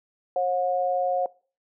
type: tone pair together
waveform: sine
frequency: 541 / 722.1 Hz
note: C#5 / F#5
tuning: -42 / -42 cents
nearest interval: perfect fourth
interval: 500 cents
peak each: -24 dBFS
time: 0.36-1.26 s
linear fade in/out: 2 ms
effects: noise-tail reverb RT60 0.4 s tail -23 dB re dry